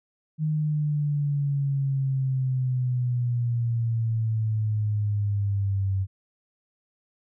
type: exponential sweep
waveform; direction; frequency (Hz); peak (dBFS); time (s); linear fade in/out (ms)
sine; down; 155.56 to 95.5; -22; 0.38-6.07; 50
effects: none